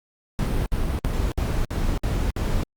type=noise bursts; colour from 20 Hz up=brown; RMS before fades=-23 dBFS; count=7; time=0.39-2.634 s; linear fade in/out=0 ms; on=270 ms; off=59 ms; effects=Opus 48 kbps